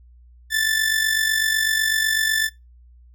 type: tone with amplitude modulation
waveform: sawtooth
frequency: 1760 Hz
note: A6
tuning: in tune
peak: -12 dBFS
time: 0.5-2.5 s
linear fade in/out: 50 ms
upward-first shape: sine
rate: 48 Hz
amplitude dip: 60%
effects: noise-tail reverb RT60 0.2 s tail -21 dB re dry + added 60 Hz sine -46 dBFS peak until 3.14 s